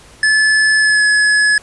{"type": "tone with pitch glide", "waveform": "square", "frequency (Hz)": [1730, 1699.3], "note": ["A6", "G#6"], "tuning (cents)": [-30, 39], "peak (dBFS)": -10, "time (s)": [0.23, 1.58], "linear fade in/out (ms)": 2, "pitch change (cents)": -31, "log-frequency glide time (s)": [0.77, 1.03], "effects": ["pink hiss -42 dBFS RMS until 1.62 s", "resampled to 24000 Hz"]}